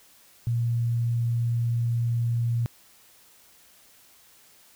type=tone; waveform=sine; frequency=117.7 Hz; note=A#2; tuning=17 cents sharp; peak=-22 dBFS; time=0.47-2.66 s; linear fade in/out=0 ms; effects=white hiss -56 dBFS RMS until 4.75 s